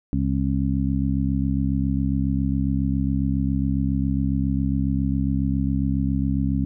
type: harmonic tone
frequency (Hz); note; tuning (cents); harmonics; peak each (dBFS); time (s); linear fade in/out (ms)
67.3; C2; +49; 1 / 2 / 3 / 4; -25 / -25 / -25 / -25; 0.13-6.65; 0
effects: none